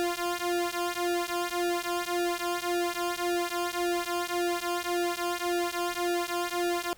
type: tone with flanger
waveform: sawtooth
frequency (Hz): 349.2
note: F4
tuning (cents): 0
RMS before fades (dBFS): -30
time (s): 0-6.93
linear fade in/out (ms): 0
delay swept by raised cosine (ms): 1.9 to 3.4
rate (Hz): 1.8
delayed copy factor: -0.95
effects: pink hiss -56 dBFS RMS until 6.97 s